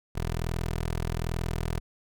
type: tone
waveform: 15% pulse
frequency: 41.2 Hz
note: E1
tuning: in tune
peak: -22 dBFS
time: 0.15-1.8 s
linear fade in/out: 10 ms
effects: none